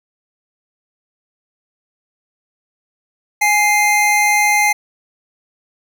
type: tone pair together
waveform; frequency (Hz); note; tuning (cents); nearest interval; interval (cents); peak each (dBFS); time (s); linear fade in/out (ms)
square; 832.3 / 2093; G#5 / C7; +4 / 0; octave + major third; 1596; -16 / -14; 3.41-4.73; 10
effects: none